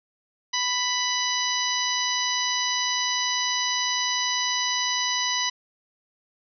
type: harmonic tone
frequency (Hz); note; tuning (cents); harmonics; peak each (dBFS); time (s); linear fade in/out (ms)
991; B5; +6; 1 / 2 / 3 / 4 / 5 / 6; -30 / -30 / -30 / -30 / -30 / -30; 0.53-5.5; 10
effects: none